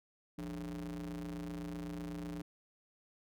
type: ring-modulated tone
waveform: square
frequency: 61.74 Hz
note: B1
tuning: in tune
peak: -38 dBFS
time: 0.38-2.42 s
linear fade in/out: 5 ms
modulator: 233 Hz
effects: none